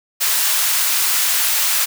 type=high-pass noise; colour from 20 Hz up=white; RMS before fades=-17 dBFS; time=0.2-1.86 s; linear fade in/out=20 ms; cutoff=1000 Hz; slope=12 dB/octave; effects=none